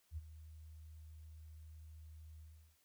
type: tone with ADSR envelope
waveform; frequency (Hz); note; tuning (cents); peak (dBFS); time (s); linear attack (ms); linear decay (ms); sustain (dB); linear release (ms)
sine; 78.2; D#2; +9; -39; 0.11-2.77; 62; 30; -13; 370
effects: white hiss -75 dBFS RMS until 2.84 s